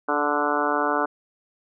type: harmonic tone with a mistuned harmonic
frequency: 146.83 Hz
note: D3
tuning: in tune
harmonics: 2 / 3 / 4 / 5 / 6 / 7 / 8 / 9 / 10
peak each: -29 / -29 / -29 / -29 / -29 / -29 / -29 / -29 / -29 dBFS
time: 0.08-1.06 s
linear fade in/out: 10 ms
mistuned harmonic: 3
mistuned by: -18 cents
effects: none